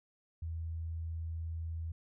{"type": "tone", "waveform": "sine", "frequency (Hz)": 81.9, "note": "E2", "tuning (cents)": -11, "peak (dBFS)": -36, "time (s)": [0.42, 1.92], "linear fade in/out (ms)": 5, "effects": []}